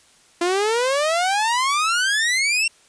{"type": "exponential sweep", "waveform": "sawtooth", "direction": "up", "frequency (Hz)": [339.4, 2763], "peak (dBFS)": -14, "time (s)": [0.41, 2.68], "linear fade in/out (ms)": 5, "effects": ["white hiss -54 dBFS RMS until 2.88 s", "resampled to 22050 Hz"]}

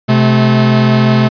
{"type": "tone pair together", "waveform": "45% pulse", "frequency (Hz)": [128.6, 216.3], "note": ["C3", "A3"], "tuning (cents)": [-30, -29], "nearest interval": "major sixth", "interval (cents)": 901, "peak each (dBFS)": -10, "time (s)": [0.08, 1.29], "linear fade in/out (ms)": 20, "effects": ["resampled to 11025 Hz"]}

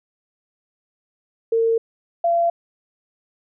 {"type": "tone pair in turn", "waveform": "sine", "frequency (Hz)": [455.3, 682.2], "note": ["A#4", "F5"], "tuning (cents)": [-41, -41], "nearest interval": "perfect fifth", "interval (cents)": 700, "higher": "second", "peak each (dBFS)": -15, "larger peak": "neither", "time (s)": [[1.52, 1.78], [2.24, 2.5]], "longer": "neither", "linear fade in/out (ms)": 5, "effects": []}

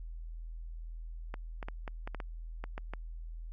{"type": "clicks", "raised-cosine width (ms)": 0.5, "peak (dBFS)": -25, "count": 10, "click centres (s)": [1.341, 1.628, 1.685, 1.878, 2.075, 2.147, 2.202, 2.64, 2.779, 2.936], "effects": ["added 41 Hz sine -40 dBFS peak until 3.52 s"]}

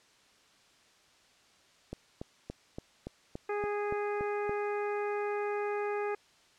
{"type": "click train", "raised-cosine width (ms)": 2, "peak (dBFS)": -25, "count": 10, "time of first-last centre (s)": [1.93, 4.494], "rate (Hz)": 3.51}
{"type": "harmonic tone", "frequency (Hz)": 412.5, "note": "G#4", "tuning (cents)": -12, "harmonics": [1, 2, 3, 4, 5, 6], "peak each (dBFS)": [-32, -38, -42, -44, -46, -48], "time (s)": [3.49, 6.15], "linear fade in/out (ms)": 5}
{"effects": ["white hiss -63 dBFS RMS until 6.58 s", "low-pass 6000 Hz 12 dB/octave"]}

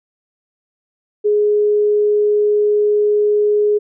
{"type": "tone", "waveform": "sine", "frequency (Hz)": 417.5, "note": "G#4", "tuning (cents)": 9, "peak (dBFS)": -11, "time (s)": [1.24, 3.79], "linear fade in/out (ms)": 20, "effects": []}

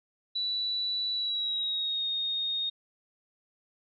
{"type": "tone with pitch glide", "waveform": "sine", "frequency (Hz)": [3951, 3708], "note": ["B7", "A#7"], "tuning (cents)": [0, -10], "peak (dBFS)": -28, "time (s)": [0.35, 2.7], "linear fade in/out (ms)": 10, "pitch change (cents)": -110, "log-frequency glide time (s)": [1.13, 2.05], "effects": []}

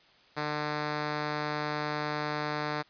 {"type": "tone", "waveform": "5% pulse", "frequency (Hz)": 150, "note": "D3", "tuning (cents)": 37, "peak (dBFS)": -19, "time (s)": [0.36, 2.83], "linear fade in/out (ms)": 20, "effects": ["white hiss -60 dBFS RMS until 2.89 s", "resampled to 11025 Hz"]}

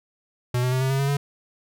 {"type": "tone with pitch steps", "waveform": "square", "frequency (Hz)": [123.47, 126.36, 129.31, 132.33, 135.42, 138.59, 141.83], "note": ["B2", "B2", "C3", "C3", "C#3", "C#3", "C#3"], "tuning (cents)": [0, 40, -20, 20, -40, 0, 40], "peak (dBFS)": -21, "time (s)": [0.54, 1.17], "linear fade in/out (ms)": 5, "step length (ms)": 90, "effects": []}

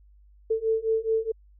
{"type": "beating tone pair", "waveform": "sine", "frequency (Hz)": [442.7, 447.4], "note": ["A4", "A4"], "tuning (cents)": [11, 29], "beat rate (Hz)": 4.7, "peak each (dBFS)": [-26, -25], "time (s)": [0.5, 1.32], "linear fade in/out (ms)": 10, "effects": ["added 50 Hz sine -52 dBFS peak until 1.59 s"]}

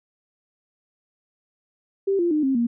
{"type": "tone with pitch steps", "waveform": "sine", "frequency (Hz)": [392, 345.2, 304, 267.7, 235.8], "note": ["G4", "F4", "D#4", "C4", "A#3"], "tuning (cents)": [0, -20, -40, 40, 20], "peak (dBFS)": -18, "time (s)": [2.07, 2.67], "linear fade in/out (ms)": 10, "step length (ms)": 120, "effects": []}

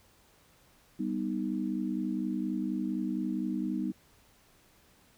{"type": "chord", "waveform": "sine", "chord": "G augmented", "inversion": "none", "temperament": "equal", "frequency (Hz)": [196, 246.9, 311.1], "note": ["G3", "B3", "D#4"], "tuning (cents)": [0, 0, 0], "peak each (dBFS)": -34, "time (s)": [0.99, 3.92], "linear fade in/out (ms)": 10, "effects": ["pink hiss -63 dBFS RMS until 5.17 s"]}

